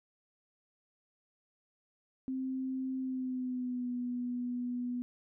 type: tone with pitch glide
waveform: sine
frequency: 261.6 to 245.5 Hz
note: C4 to B3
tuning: 0 to -10 cents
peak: -33 dBFS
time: 2.28-5.02 s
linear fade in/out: 0 ms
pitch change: -110 cents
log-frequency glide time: 2.98-3.92 s
effects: none